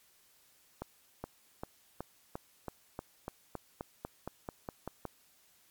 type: accelerating click train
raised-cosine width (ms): 1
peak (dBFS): -24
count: 16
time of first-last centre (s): 0.82-5.053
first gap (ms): 420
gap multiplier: 0.94
effects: white hiss -66 dBFS RMS until 5.7 s + MP3 96 kbps